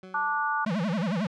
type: tone with exponential decay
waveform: 20% pulse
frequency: 186.8 Hz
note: F#3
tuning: 17 cents sharp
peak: -36 dBFS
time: 0.03-0.77 s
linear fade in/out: 2 ms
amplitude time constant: 160 ms
type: chord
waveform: sine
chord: D major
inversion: second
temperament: equal with one note detuned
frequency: 880 / 1174.7 / 1460.4 Hz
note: A5 / D6 / F#6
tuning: 0 / 0 / -23 cents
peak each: -29 dBFS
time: 0.14-0.65 s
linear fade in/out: 5 ms
type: tone with vibrato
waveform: square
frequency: 190 Hz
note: F#3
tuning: 46 cents sharp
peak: -26 dBFS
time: 0.66-1.27 s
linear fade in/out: 5 ms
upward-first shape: sine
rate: 11 Hz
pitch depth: 280 cents each way
effects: low-pass 4000 Hz 12 dB/octave